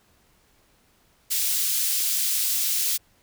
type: high-pass noise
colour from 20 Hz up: white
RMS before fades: -24 dBFS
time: 1.3-2.98 s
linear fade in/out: 20 ms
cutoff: 3500 Hz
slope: 12 dB/octave
effects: pink hiss -62 dBFS RMS until 3.22 s